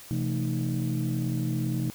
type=tone cluster; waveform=sine; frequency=129.2 / 167.1 / 219.2 / 310.9 Hz; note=C3 / E3 / A3 / D#4; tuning=-21 / +24 / -6 / -1 cents; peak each=-27 / -31 / -32 / -32 dBFS; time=0.11-1.9 s; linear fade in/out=0 ms; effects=tanh soft clip ceiling -20 dBFS + white hiss -47 dBFS RMS until 1.94 s